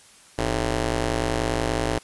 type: ring-modulated tone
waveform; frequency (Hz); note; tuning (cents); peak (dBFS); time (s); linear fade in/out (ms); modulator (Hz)
10% pulse; 116.54; A#2; 0; -11; 0.38-1.99; 10; 200
effects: white hiss -51 dBFS RMS until 2.03 s + resampled to 24000 Hz